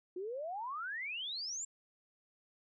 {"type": "exponential sweep", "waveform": "sine", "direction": "up", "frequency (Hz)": [349.2, 7550], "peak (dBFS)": -38, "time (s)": [0.16, 1.65], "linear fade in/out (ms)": 5, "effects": []}